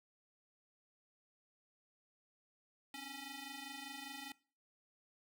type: ring-modulated tone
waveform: 10% pulse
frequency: 551 Hz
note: C#5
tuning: 11 cents flat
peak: -35 dBFS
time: 2.94-4.32 s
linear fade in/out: 2 ms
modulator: 1390 Hz
effects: noise-tail reverb RT60 0.4 s tail -21 dB re dry